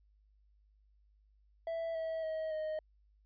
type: tone with pitch steps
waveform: triangle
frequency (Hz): 660 / 647.2 / 634.6 / 622.2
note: E5 / E5 / D#5 / D#5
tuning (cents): +2 / -32 / +34 / 0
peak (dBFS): -33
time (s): 1.67-2.79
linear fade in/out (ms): 2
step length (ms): 280
effects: added 51 Hz sine -65 dBFS peak until 3.25 s + resampled to 11025 Hz